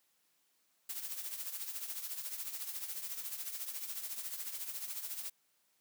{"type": "noise with tremolo", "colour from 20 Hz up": "blue", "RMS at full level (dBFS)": -39, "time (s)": [0.89, 5.3], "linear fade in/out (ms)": 5, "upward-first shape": "triangle", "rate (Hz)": 14, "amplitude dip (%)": 70, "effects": ["white hiss -75 dBFS RMS until 5.8 s", "high-pass 150 Hz 12 dB/octave"]}